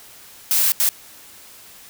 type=noise bursts at uneven times; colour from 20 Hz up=blue; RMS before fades=-17 dBFS; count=2; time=0.51-0.72 / 0.8-0.89 s; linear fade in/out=0 ms; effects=white hiss -44 dBFS RMS until 1.89 s